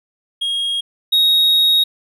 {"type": "tone pair in turn", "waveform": "triangle", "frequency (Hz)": [3267, 3766], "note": ["G#7", "A#7"], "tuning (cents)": [-29, 17], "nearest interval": "major second", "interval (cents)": 246, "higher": "second", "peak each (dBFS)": [-16, -9], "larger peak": "second", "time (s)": [[0.41, 0.81], [1.12, 1.84]], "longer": "second", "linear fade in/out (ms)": 10, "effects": []}